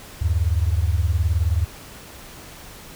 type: beating tone pair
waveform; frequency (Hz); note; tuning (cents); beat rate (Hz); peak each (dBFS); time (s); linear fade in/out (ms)
sine; 76.3 / 95.3; D#2 / G2; -33 / -48; 19; -19 / -21; 0.21-1.65; 10
effects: pink hiss -41 dBFS RMS until 2.95 s